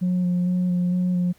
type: tone with vibrato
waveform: sine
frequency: 179.4 Hz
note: F3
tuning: 47 cents sharp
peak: -17 dBFS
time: 0.01-1.33 s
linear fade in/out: 20 ms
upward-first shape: square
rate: 2.2 Hz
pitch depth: 14 cents each way
effects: tanh soft clip ceiling -17 dBFS + pink hiss -58 dBFS RMS until 1.38 s